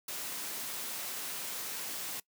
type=noise; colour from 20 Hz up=white; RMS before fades=-39 dBFS; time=0.08-2.2 s; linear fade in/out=5 ms; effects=noise-tail reverb RT60 0.1 s tail -22 dB re dry + high-pass 150 Hz 12 dB/octave